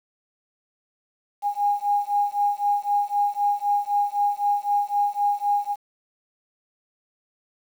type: beating tone pair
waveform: sine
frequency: 816 / 819.9 Hz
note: G#5 / G#5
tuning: -31 / -22 cents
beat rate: 3.9 Hz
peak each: -23 / -23 dBFS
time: 1.42-5.76 s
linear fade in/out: 50 ms
effects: 8-bit